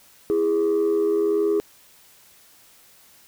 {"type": "tone pair together", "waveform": "sine", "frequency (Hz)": [329.6, 411], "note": ["E4", "G#4"], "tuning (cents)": [0, -18], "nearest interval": "major third", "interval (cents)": 382, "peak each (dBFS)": [-22, -17], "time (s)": [0.3, 1.6], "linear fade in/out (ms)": 0, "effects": ["tanh soft clip ceiling -15 dBFS", "white hiss -53 dBFS RMS until 3.27 s"]}